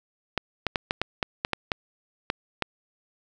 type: clicks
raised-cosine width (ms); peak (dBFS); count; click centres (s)
0.3; -8; 11; 0.377 / 0.667 / 0.758 / 0.909 / 1.016 / 1.228 / 1.449 / 1.533 / 1.718 / 2.301 / 2.623
effects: none